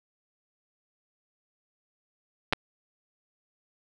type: clicks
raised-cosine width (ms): 0.3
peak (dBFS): -8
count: 2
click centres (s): 2.526 / 2.533
effects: none